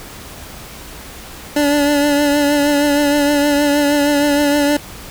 25% pulse tone with vibrato, 289.6 Hz, D4, 24 cents flat, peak -8 dBFS, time 1.56-4.77 s, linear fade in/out 5 ms, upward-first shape triangle, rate 6.4 Hz, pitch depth 38 cents each way, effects added 60 Hz sine -43 dBFS peak until 5.1 s + pink hiss -34 dBFS RMS until 5.1 s

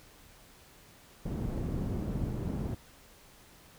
white low-pass noise, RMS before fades -34 dBFS, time 1.25-2.75 s, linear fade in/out 10 ms, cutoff 210 Hz, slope 12 dB/octave, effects pink hiss -57 dBFS RMS until 3.78 s

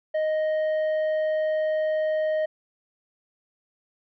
sine tone with tanh clipping, 622.3 Hz, D#5, in tune, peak -23 dBFS, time 0.14-2.46 s, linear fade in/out 10 ms, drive 6 dB, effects none

